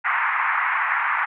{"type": "band-pass noise", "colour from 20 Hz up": "pink", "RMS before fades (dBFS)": -22, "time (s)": [0.04, 1.26], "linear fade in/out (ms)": 20, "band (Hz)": [910, 2200], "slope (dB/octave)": 48, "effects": []}